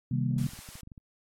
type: chord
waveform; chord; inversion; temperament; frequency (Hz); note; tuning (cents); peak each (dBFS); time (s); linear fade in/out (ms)
sine; C minor seventh; none; just; 130.81 / 156.98 / 196.22 / 235.5; C3 / Eb3 / G3 / Bb3; 0 / +16 / +2 / +18; -28 / -33 / -34 / -33; 0.11-0.47; 5
type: clicks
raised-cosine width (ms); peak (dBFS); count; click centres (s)
5; -34; 12; 0.366 / 0.4 / 0.438 / 0.489 / 0.535 / 0.59 / 0.689 / 0.755 / 0.833 / 0.874 / 0.918 / 0.978
type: high-pass noise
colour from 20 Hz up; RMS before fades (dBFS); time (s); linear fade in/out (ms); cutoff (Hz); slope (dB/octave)
white; -47; 0.38-0.81; 2; 450; 12
effects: low-pass 12000 Hz 12 dB/octave + AAC 64 kbps